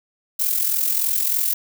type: noise with amplitude modulation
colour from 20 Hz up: violet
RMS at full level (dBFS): -18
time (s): 0.39-1.54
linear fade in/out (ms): 10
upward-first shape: sine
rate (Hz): 43.2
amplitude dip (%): 60
effects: none